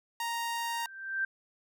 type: tone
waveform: sawtooth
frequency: 932.3 Hz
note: A#5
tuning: in tune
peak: -28 dBFS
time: 0.2-0.86 s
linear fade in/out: 2 ms
type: tone with exponential growth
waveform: sine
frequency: 1568 Hz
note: G6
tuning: in tune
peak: -26 dBFS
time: 0.56-1.25 s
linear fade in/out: 5 ms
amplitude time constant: 150 ms
effects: none